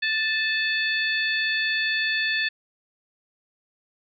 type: harmonic tone with a mistuned harmonic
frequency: 881 Hz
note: A5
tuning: 2 cents sharp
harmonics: 2 / 3 / 4 / 5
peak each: -24 / -28 / -30 / -32 dBFS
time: 0.02-2.49 s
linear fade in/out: 10 ms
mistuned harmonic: 3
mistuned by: -29 cents
effects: none